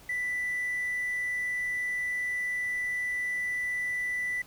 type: tone with hard clipping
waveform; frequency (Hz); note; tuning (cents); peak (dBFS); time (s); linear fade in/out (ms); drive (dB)
triangle; 1980; B6; +4; -29; 0.09-4.42; 5; 4
effects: pink hiss -54 dBFS RMS until 4.46 s